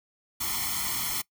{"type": "noise with comb filter", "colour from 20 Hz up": "white", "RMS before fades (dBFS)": -30, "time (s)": [0.4, 1.22], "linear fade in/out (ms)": 10, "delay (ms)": 0.93, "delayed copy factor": 0.9, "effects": ["noise-tail reverb RT60 0.1 s tail -22 dB re dry"]}